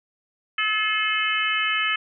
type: harmonic tone with a mistuned harmonic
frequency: 431.2 Hz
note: A4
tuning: 35 cents flat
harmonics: 3 / 4 / 5 / 6 / 7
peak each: -27 / -27 / -27 / -27 / -27 dBFS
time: 0.58-1.96 s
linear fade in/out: 5 ms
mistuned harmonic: 5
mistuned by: -16 cents
effects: none